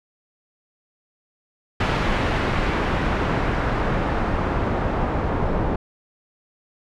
pink noise with low-pass filter sweep, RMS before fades -22 dBFS, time 1.8-5.76 s, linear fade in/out 5 ms, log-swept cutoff 2500 to 950 Hz, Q 0.81, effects none

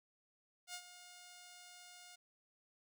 5% pulse tone with ADSR envelope, 714 Hz, F5, 38 cents sharp, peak -32 dBFS, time 0.67-2.16 s, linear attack 71 ms, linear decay 69 ms, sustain -12 dB, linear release 11 ms, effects none

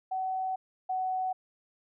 sine tone pair in turn, 754 / 747.5 Hz, F#5 / F#5, +32 / +17 cents, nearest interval unison, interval 15 cents, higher first, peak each -29 / -28 dBFS, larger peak second, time 0.11-0.56 / 0.89-1.33 s, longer first, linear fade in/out 10 ms, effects none

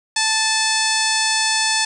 harmonic tone with a mistuned harmonic, 880 Hz, A5, in tune, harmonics 1 / 2 / 3 / 4 / 5 / 6 / 7 / 8 / 9 / 10, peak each -24 / -23 / -26 / -26 / -24 / -24 / -27 / -30 / -28 / -27 dBFS, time 0.16-1.85 s, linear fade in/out 5 ms, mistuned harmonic 3, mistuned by -35 cents, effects 8-bit

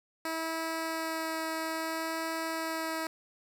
10% pulse tone with vibrato, 323.2 Hz, E4, 34 cents flat, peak -24 dBFS, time 0.25-3.07 s, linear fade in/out 2 ms, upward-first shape sine, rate 0.6 Hz, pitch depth 9 cents each way, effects none

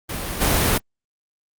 pink noise with level steps, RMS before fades -28 / -18 dBFS, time 0.09-0.78 s, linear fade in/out 5 ms, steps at 0.4 s, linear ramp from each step 20 ms, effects Opus 32 kbps

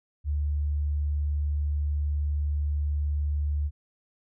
sine tone, 73.42 Hz, D2, in tune, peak -24 dBFS, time 0.24-3.71 s, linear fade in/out 50 ms, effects none

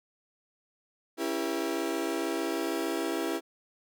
35% pulse chord, C# diminished seventh, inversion none, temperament just, 277.2 / 332.6 / 399.1 / 479 Hz, C#4 / E4 / G4 / Bb4, 0 / +16 / +31 / +47 cents, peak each -35 / -30 / -34 / -36 dBFS, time 1.17-3.41 s, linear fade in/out 50 ms, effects none

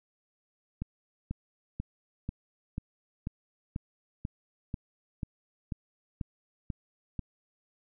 click train, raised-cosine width 5 ms, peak -21 dBFS, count 14, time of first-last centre 0.82-7.193 s, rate 2.04 Hz, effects none

